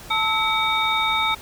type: tone cluster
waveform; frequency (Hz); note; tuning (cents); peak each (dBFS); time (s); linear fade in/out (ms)
sine; 882 / 1297 / 2271 / 3692; A5 / E6 / C#7 / A#7; +4 / -28 / +41 / -17; -24; 0.1-1.35; 10
effects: pink hiss -41 dBFS RMS until 1.41 s